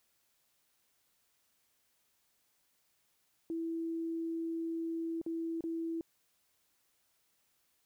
sine tone with dropouts, 329.6 Hz, E4, in tune, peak -34 dBFS, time 3.5-6.01 s, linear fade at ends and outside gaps 1 ms, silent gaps 5.215-5.263 / 5.608-5.639 s, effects white hiss -75 dBFS RMS until 7.85 s

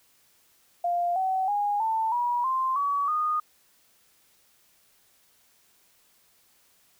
sine tone with pitch steps, 698.5 / 757.3 / 821.1 / 890.3 / 965.3 / 1046.6 / 1134.7 / 1230.3 Hz, F5 / F#5 / G#5 / A5 / B5 / C6 / C#6 / D#6, 0 / +40 / -20 / +20 / -40 / 0 / +40 / -20 cents, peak -23 dBFS, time 0.84-3.4 s, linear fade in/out 5 ms, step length 320 ms, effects white hiss -63 dBFS RMS until 6.99 s

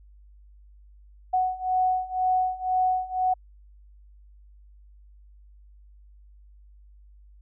sine beating tone pair, 740 / 742 Hz, F#5 / F#5, 0 / +5 cents, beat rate 2 Hz, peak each -26 / -24 dBFS, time 1.33-3.34 s, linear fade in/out 10 ms, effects added 50 Hz sine -49 dBFS peak until 7.41 s

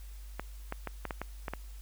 clicks, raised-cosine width 0.5 ms, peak -20 dBFS, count 8, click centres 0.396 / 0.724 / 0.873 / 1.053 / 1.108 / 1.216 / 1.482 / 1.536 s, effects added 50 Hz sine -43 dBFS peak until 1.81 s + white hiss -59 dBFS RMS until 1.81 s

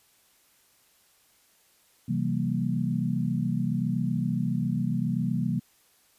sine chord, C dominant seventh, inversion none, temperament equal with one note detuned, 130.81 / 164.81 / 192.3 / 233.1 Hz, C3 / E3 / G3 / Bb3, 0 / 0 / -33 / 0 cents, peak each -30 dBFS, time 2.08-5.6 s, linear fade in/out 10 ms, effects white hiss -63 dBFS RMS until 6.18 s + resampled to 32000 Hz

